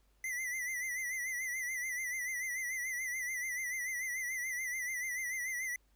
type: tone with vibrato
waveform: square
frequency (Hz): 2014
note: B6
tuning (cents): +33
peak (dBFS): -36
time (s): 0.24-5.76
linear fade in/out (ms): 2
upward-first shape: sine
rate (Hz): 6.9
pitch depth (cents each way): 74
effects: added 50 Hz sine -68 dBFS peak until 5.95 s + pink hiss -75 dBFS RMS until 5.95 s